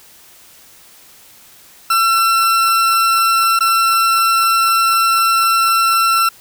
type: tone with dropouts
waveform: 40% pulse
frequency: 1348 Hz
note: E6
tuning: 38 cents sharp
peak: -10 dBFS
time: 1.9-6.29 s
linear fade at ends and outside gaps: 5 ms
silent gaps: 3.591-3.606 s
effects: white hiss -44 dBFS RMS until 6.4 s